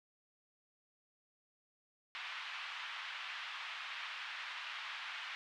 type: band-pass noise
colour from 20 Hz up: white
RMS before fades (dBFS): -45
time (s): 2.15-5.35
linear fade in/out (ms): 0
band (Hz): 1000 to 3200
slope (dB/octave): 24
effects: none